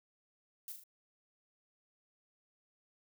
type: noise with echo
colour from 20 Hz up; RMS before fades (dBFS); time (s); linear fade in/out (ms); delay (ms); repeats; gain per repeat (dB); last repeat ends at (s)
violet; -44; 0.68-0.72; 0; 39; 3; -5; 0.837
effects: none